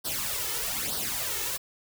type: noise with flanger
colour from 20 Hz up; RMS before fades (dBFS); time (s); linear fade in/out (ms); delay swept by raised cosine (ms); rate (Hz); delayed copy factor
white; -31; 0.04-1.58; 20; 0.21 to 2.31; 1.1; +0.75
effects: none